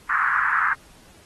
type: band-pass noise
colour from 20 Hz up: white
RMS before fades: -21 dBFS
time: 0.09-0.74 s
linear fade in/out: 10 ms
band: 1100 to 1700 Hz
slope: 48 dB/octave
effects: pink hiss -52 dBFS RMS until 1.25 s + AAC 32 kbps